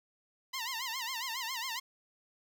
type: tone with vibrato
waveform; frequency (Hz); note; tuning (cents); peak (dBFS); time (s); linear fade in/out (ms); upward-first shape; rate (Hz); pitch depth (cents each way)
10% pulse; 978; B5; -17; -27; 0.53-1.8; 10; sine; 7.3; 160
effects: none